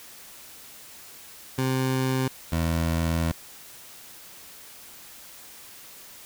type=tone pair in turn; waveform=20% pulse; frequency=130.81 / 82.41 Hz; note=C3 / E2; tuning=0 / 0 cents; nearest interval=minor sixth; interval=800 cents; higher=first; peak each=-18 / -18 dBFS; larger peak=neither; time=1.58-2.28 / 2.52-3.32 s; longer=second; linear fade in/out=5 ms; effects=white hiss -46 dBFS RMS until 6.25 s